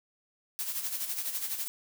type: noise with tremolo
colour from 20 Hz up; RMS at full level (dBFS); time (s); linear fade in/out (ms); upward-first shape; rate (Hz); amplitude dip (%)
blue; -32; 0.59-1.68; 0; sine; 12; 60
effects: none